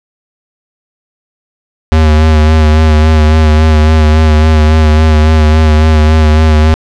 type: tone with vibrato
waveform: square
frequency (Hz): 77.78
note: D#2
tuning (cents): 0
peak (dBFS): -4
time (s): 1.92-6.74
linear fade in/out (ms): 0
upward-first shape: sine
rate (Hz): 3.6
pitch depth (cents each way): 33
effects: low-pass 5000 Hz 12 dB/octave + 7-bit